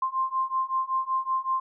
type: beating tone pair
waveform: sine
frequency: 1048 / 1053.3 Hz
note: C6 / C6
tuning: +2 / +11 cents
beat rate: 5.3 Hz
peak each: -28 / -27 dBFS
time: 0.02-1.6 s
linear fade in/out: 5 ms
effects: none